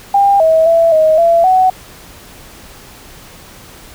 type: tone with pitch steps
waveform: sine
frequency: 799 / 643 / 665 / 629 / 675 / 747 Hz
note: G5 / E5 / E5 / D#5 / E5 / F#5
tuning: +33 / -43 / +15 / +19 / +41 / +16 cents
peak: -6 dBFS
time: 0.14-1.7 s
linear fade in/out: 5 ms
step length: 260 ms
effects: pink hiss -37 dBFS RMS until 3.94 s